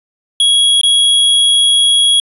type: tone with dropouts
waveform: square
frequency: 3322 Hz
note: G#7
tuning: in tune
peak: -8 dBFS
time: 0.4-2.2 s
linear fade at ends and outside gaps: 2 ms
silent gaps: 0.813-0.833 s
effects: resampled to 32000 Hz